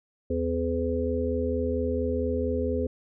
harmonic tone with a mistuned harmonic, 84.4 Hz, E2, 41 cents sharp, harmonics 1 / 3 / 5 / 6, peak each -30 / -30 / -30 / -30 dBFS, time 0.3-2.87 s, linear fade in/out 5 ms, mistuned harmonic 1, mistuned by -110 cents, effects none

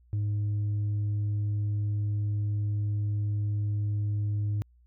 sine tone, 103.83 Hz, G#2, in tune, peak -23 dBFS, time 0.13-4.62 s, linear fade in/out 0 ms, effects tanh soft clip ceiling -25 dBFS + added 60 Hz sine -57 dBFS peak until 4.86 s

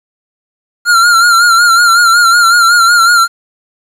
square tone with vibrato, 1392 Hz, F6, 6 cents flat, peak -5 dBFS, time 0.85-3.28 s, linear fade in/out 50 ms, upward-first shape sine, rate 5.4 Hz, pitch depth 57 cents each way, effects low-pass 11000 Hz 12 dB/octave + 7-bit

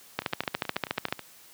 two click trains, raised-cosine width 0.3 ms, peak -21 / -10 dBFS, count 10 / 14, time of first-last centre 0.22-1.193 / 0.19-1.125 s, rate 9.25 / 13.9 Hz, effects white hiss -53 dBFS RMS until 1.53 s + high-pass 100 Hz 12 dB/octave

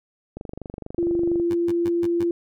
click train, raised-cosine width 2 ms, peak -20 dBFS, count 26, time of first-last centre 0.37-1.399 s, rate 24.3 Hz
sine tone, 342.7 Hz, F4, 33 cents flat, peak -19 dBFS, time 0.98-2.31 s, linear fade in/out 2 ms
15% pulse tone bursts, 98.5 Hz, G2, 9 cents sharp, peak -25 dBFS, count 5, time 1.5-2.24 s, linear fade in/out 10 ms, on 44 ms, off 130 ms
effects none

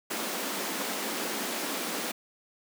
pink high-pass noise, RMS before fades -33 dBFS, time 0.1-2.12 s, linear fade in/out 10 ms, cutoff 200 Hz, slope 48 dB/octave, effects none

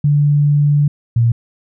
sine tone pair in turn, 145.9 / 116.96 Hz, D3 / A#2, -11 / +6 cents, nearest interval major third, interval 383 cents, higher first, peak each -9 dBFS, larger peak neither, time 0.04-0.88 / 1.16-1.32 s, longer first, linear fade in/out 5 ms, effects none

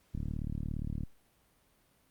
click train, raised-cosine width 5 ms, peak -24 dBFS, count 34, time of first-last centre 0.15-1.035 s, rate 37.3 Hz, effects pink hiss -69 dBFS RMS until 2.1 s + Opus 48 kbps

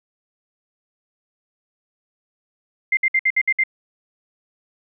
sine tone bursts, 2093 Hz, C7, in tune, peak -14 dBFS, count 7, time 2.92-3.637 s, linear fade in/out 5 ms, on 51 ms, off 60 ms, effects none

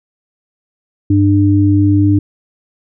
sine tone pair together, 99.88 / 299.3 Hz, G2 / D4, +33 / +33 cents, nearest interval octave + perfect fifth, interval 1900 cents, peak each -10 dBFS, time 1.1-2.19 s, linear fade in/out 5 ms, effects none

